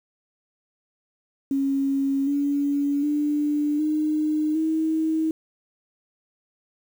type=tone with pitch steps; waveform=sine; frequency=274.2 / 284.5 / 295.2 / 306.4 / 317.9 Hz; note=C#4 / C#4 / D4 / D#4 / D#4; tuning=-19 / +45 / +9 / -27 / +37 cents; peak=-20 dBFS; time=1.51-5.31 s; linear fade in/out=2 ms; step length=760 ms; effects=8-bit